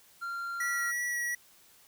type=tone; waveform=triangle; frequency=1384 Hz; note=F6; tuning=16 cents flat; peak=-32 dBFS; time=0.21-0.92 s; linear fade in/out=20 ms
type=tone with vibrato; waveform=square; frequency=1931 Hz; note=B6; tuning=39 cents flat; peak=-31 dBFS; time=0.6-1.35 s; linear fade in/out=5 ms; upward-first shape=sine; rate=2.8 Hz; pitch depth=11 cents each way
effects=white hiss -60 dBFS RMS until 1.87 s